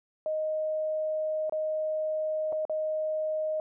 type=tone with dropouts; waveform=sine; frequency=622.3 Hz; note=D#5; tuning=in tune; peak=-27 dBFS; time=0.26-3.6 s; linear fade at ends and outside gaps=1 ms; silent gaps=1.496-1.523 / 2.524-2.528 / 2.652-2.696 s; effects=none